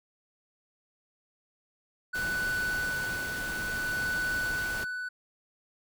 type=tone with tremolo; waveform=triangle; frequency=1490 Hz; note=F#6; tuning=12 cents sharp; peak=-26 dBFS; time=2.13-5.09 s; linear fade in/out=10 ms; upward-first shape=sine; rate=0.59 Hz; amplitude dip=45%
type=noise; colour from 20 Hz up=pink; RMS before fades=-39 dBFS; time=2.14-4.85 s; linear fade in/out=20 ms
effects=none